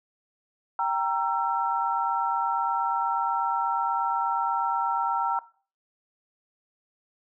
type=chord; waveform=sine; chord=E diminished; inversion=first; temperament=equal with one note detuned; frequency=784 / 932.3 / 1340.8 Hz; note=G5 / Bb5 / E6; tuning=0 / 0 / +29 cents; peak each=-29 / -26 / -29 dBFS; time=0.79-5.39 s; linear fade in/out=2 ms; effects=noise-tail reverb RT60 0.4 s tail -18 dB re dry